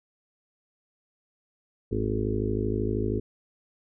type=harmonic tone with a mistuned harmonic; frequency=52.9 Hz; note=G#1; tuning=33 cents sharp; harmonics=1 / 2 / 4 / 5 / 6 / 7 / 8 / 9; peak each=-33 / -30 / -34 / -33 / -37 / -32 / -32 / -42 dBFS; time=1.91-3.2 s; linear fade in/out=10 ms; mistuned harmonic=9; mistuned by=-22 cents; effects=none